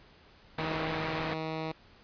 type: tone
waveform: 10% pulse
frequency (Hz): 158.9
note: D#3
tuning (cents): +37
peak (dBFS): -25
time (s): 0.58-1.72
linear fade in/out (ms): 5
type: low-pass noise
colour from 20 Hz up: white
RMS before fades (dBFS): -37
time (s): 0.58-1.34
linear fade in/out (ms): 5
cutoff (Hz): 1900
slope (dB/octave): 12
effects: pink hiss -58 dBFS RMS until 2.03 s + resampled to 11025 Hz